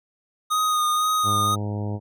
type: tone with vibrato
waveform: square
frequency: 1239 Hz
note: D#6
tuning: 8 cents flat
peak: -20 dBFS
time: 0.5-1.56 s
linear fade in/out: 20 ms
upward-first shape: sine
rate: 2 Hz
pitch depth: 22 cents each way
type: harmonic tone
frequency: 103.83 Hz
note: G#2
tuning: in tune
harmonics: 1 / 2 / 3 / 4 / 5 / 6 / 7 / 8 / 9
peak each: -26 / -32 / -36 / -38 / -40 / -42 / -43 / -44 / -45 dBFS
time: 1.23-2 s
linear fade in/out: 50 ms
effects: none